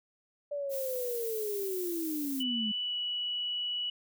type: linear sweep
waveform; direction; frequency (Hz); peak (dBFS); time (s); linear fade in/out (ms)
sine; down; 584 to 207.7; -32; 0.51-2.72; 10
type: noise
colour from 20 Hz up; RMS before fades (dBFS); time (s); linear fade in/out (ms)
violet; -40; 0.69-2.44; 50
type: tone with pitch glide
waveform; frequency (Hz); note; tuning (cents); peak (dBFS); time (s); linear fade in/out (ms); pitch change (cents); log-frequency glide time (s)
sine; 2966 to 2942; F#7 to F#7; +4 to -11; -31; 2.4-3.9; 5; -15; 2.8-2.95
effects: none